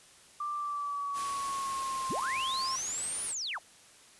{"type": "tone with pitch glide", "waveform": "sine", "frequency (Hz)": [1180, 1057.4], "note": ["D6", "C6"], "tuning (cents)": [8, 18], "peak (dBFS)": -32, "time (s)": [0.4, 2.76], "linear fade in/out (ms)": 5, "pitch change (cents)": -190, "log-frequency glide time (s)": [0.54, 2.07]}
{"type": "noise", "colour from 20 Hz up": "white", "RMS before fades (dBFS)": -41, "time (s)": [1.13, 3.35], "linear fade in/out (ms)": 50}
{"type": "linear two-way sweep", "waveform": "sine", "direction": "up then down", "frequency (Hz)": [34.65, 9900, 528], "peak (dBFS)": -33, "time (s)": [2.09, 3.59], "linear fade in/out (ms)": 20, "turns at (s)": 3.25}
{"effects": ["white hiss -57 dBFS RMS until 4.19 s", "resampled to 24000 Hz"]}